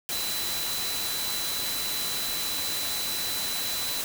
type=tone in noise; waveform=sine; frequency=4000 Hz; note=B7; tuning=21 cents sharp; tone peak=-32 dBFS; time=0.12-4.01 s; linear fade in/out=0 ms; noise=white; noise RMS=-31 dBFS; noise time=0.09-4.04 s; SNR=-4 dB; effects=none